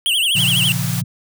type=tone with vibrato; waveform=square; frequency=3000 Hz; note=F#7; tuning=23 cents sharp; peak=-15 dBFS; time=0.06-0.72 s; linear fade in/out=0 ms; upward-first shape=triangle; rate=12 Hz; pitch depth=210 cents each way
type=chord; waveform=sine; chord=Bb minor; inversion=none; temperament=equal; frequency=116.54 / 138.59 / 174.61 Hz; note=Bb2 / Db3 / F3; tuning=0 / 0 / 0 cents; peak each=-23 dBFS; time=0.35-1.04 s; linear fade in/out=10 ms
type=high-pass noise; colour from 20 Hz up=white; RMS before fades=-27 dBFS; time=0.35-1.02 s; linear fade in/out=20 ms; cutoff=570 Hz; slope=24 dB/octave
effects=none

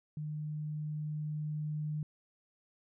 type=tone with level ramp; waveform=sine; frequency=151.7 Hz; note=D#3; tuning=44 cents flat; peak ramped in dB=-36 to -33 dBFS; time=0.17-2.03 s; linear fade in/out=2 ms; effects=none

